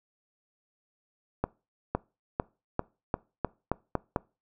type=accelerating click train; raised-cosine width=1 ms; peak=-12 dBFS; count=9; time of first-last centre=1.44-4.162 s; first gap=510 ms; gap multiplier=0.88; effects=noise-tail reverb RT60 0.3 s tail -23 dB re dry